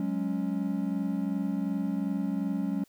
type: chord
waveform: triangle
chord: F# suspended second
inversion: none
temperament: equal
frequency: 185 / 207.7 / 277.2 Hz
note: F#3 / G#3 / C#4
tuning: 0 / 0 / 0 cents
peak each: -30 dBFS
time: 0-2.84 s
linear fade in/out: 2 ms
effects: white hiss -65 dBFS RMS until 2.88 s